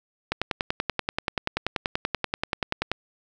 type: click train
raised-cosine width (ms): 0.3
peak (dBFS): -8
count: 28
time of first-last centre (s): 0.32-2.916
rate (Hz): 10.4
effects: none